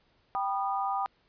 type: chord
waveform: sine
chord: G augmented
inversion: none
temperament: just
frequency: 784 / 980 / 1225 Hz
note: G5 / B5 / D#6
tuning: 0 / -14 / -27 cents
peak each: -30 / -34 / -33 dBFS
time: 0.35-1.06 s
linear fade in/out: 0 ms
effects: pink hiss -68 dBFS RMS until 1.28 s + resampled to 11025 Hz